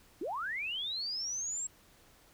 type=linear sweep; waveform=sine; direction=up; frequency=277.2 to 7680 Hz; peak=-34 dBFS; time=0.21-1.67 s; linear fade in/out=5 ms; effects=pink hiss -62 dBFS RMS until 2.33 s